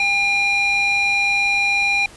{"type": "tone with band-pass filter", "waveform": "square", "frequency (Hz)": 803, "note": "G5", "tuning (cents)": 41, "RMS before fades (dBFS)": -18, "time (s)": [0, 2.06], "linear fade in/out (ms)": 2, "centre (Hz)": 2700, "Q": 4.2, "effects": ["pink hiss -43 dBFS RMS until 2.16 s", "resampled to 24000 Hz"]}